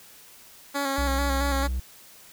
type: tone with vibrato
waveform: 10% pulse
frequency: 277.2 Hz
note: C#4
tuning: in tune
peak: -17 dBFS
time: 0.74-1.68 s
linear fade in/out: 20 ms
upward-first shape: square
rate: 4.5 Hz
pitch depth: 28 cents each way
type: tone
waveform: triangle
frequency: 63 Hz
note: B1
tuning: 35 cents sharp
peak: -23 dBFS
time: 0.98-1.8 s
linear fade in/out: 5 ms
effects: white hiss -50 dBFS RMS until 2.32 s